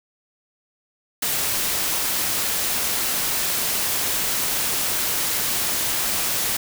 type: noise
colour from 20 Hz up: white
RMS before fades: -23 dBFS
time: 1.22-6.57 s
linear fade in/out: 5 ms
effects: none